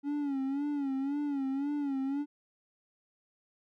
triangle tone with vibrato, 279.6 Hz, C#4, 15 cents sharp, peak -28 dBFS, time 0.03-2.26 s, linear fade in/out 50 ms, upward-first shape sine, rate 1.9 Hz, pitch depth 85 cents each way, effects none

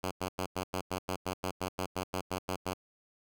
5% pulse tone bursts, 92.5 Hz, F#2, in tune, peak -21 dBFS, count 16, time 0.03-2.737 s, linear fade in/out 10 ms, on 82 ms, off 93 ms, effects none

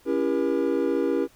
triangle chord, C# diminished seventh, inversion none, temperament just, 277.2 / 332.6 / 399.1 / 479 Hz, C#4 / E4 / G4 / Bb4, 0 / +16 / +31 / +47 cents, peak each -25 dBFS, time 0.05-1.28 s, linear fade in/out 50 ms, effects pink hiss -57 dBFS RMS until 1.35 s

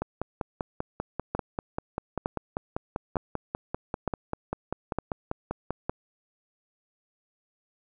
two click trains, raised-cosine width 1 ms, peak -15 / -13 dBFS, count 30 / 6, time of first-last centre 0.02-5.706 / 1.35-5.895 s, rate 5.1 / 1.1 Hz, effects none

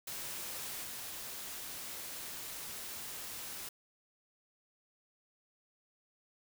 white noise with level steps, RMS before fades -42 / -44 dBFS, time 0.07-3.69 s, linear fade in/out 5 ms, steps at 0.83 s, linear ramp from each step 20 ms, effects none

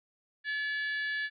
harmonic tone, 573 Hz, D5, 43 cents flat, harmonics 3 / 4 / 5 / 6 / 7 / 8, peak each -31 / -45 / -47 / -45 / -49 / -51 dBFS, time 0.44-1.3 s, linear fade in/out 50 ms, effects none

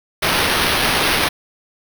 blue noise with sample-and-hold, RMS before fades -17 dBFS, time 0.22-1.29 s, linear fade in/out 10 ms, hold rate 7350 Hz, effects none

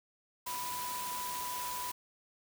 sine tone in noise, 987.8 Hz, B5, in tune, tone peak -38 dBFS, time 0.46-1.92 s, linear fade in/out 10 ms, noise white, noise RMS -41 dBFS, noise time 0.46-1.92 s, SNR 0 dB, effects none

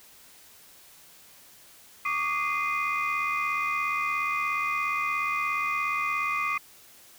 sine tone cluster, 1137 / 1214 / 2074 / 2465 Hz, C#6 / D#6 / C7 / D#7, +44 / -43 / -16 / -17 cents, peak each -30 dBFS, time 2.05-6.58 s, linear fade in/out 5 ms, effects tanh soft clip ceiling -19 dBFS + white hiss -53 dBFS RMS until 7.18 s

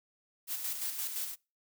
blue noise with tremolo, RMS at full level -35 dBFS, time 0.47-1.36 s, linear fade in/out 50 ms, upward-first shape square, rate 5.8 Hz, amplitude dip 45%, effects noise-tail reverb RT60 0.3 s tail -25 dB re dry

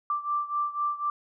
sine beating tone pair, 1174.7 / 1178.7 Hz, D6 / D6, 0 / +6 cents, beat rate 4 Hz, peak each -28 / -31 dBFS, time 0.1-1.1 s, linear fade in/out 2 ms, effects none

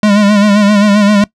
square tone with vibrato, 205.8 Hz, G#3, 16 cents flat, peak -6 dBFS, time 0.03-1.24 s, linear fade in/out 2 ms, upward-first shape sine, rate 7.6 Hz, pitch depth 57 cents each way, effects noise-tail reverb RT60 0.1 s tail -21 dB re dry + low-pass 6000 Hz 12 dB/octave

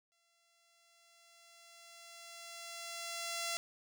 5% pulse tone with exponential growth, 680 Hz, F5, 46 cents flat, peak -24 dBFS, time 0.12-3.57 s, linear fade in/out 0 ms, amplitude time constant 750 ms, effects none

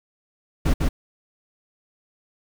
brown noise with echo, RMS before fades -18 dBFS, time 0.65-0.74 s, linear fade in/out 10 ms, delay 150 ms, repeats 1, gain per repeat -2 dB, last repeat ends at 0.89 s, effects none

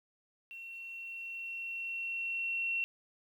sine tone with level ramp, 2722 Hz, F7, 45 cents flat, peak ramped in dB -44 to -30 dBFS, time 0.51-2.84 s, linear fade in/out 0 ms, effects 11-bit

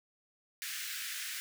pink high-pass noise, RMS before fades -40 dBFS, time 0.62-1.4 s, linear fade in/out 0 ms, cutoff 1500 Hz, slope 48 dB/octave, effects none

